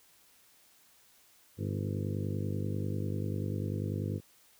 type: harmonic tone with a mistuned harmonic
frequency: 50.2 Hz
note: G1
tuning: 42 cents sharp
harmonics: 2 / 3 / 4 / 5 / 6 / 7 / 8 / 9 / 10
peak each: -34 / -38 / -40 / -42 / -44 / -45 / -46 / -47 / -48 dBFS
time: 1.57-4.21 s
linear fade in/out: 50 ms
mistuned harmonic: 7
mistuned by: -42 cents
effects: white hiss -63 dBFS RMS until 4.59 s